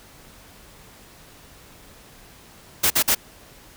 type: noise bursts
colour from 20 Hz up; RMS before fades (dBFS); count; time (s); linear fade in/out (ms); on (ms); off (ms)
white; -18; 3; 2.83-3.15; 10; 74; 49
effects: pink hiss -48 dBFS RMS until 3.76 s